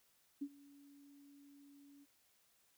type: tone with ADSR envelope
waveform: sine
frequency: 283 Hz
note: C#4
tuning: 36 cents sharp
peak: -37 dBFS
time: 0.41-2.06 s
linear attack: 12 ms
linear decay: 59 ms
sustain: -22 dB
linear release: 32 ms
effects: white hiss -74 dBFS RMS until 2.77 s